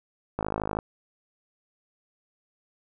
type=click train; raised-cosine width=1 ms; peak=-14 dBFS; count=22; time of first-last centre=0.39-0.788 s; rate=52.7 Hz; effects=none